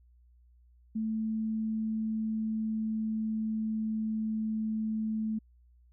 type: tone with pitch glide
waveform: sine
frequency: 220 to 218.5 Hz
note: A3 to A3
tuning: 0 to -12 cents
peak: -29 dBFS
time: 0.95-5.39 s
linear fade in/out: 10 ms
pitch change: -12 cents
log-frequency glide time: 1.16-4.47 s
effects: added 60 Hz sine -58 dBFS peak until 5.92 s